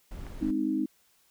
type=noise; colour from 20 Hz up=brown; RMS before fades=-40 dBFS; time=0.11-0.51 s; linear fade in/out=5 ms
type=click; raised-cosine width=0.5 ms; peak=-31 dBFS; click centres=0.267 s
type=chord; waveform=sine; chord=Ab major; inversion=none; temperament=equal; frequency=207.7 / 261.6 / 311.1 Hz; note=Ab3 / C4 / Eb4; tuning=0 / 0 / 0 cents; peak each=-34 / -30 / -28 dBFS; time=0.41-0.86 s; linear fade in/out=10 ms
effects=white hiss -66 dBFS RMS until 1.3 s